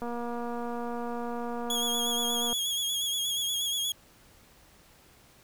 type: click train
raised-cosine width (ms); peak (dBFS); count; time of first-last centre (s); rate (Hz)
1; -23; 598; 0.02-2.528; 238
type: tone with vibrato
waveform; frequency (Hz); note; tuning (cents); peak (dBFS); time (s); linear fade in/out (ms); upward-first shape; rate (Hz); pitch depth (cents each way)
sawtooth; 3322; G#7; 0; -25; 1.7-3.92; 2; sine; 8.4; 45
effects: pink hiss -58 dBFS RMS until 5.43 s